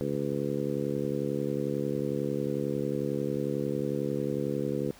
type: harmonic tone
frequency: 71.1 Hz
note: C#2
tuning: 45 cents sharp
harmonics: 2 / 3 / 4 / 5 / 6 / 7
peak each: -35 / -35 / -35 / -35 / -35 / -35 dBFS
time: 0.01-4.91 s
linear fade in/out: 0 ms
effects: pink hiss -54 dBFS RMS until 4.99 s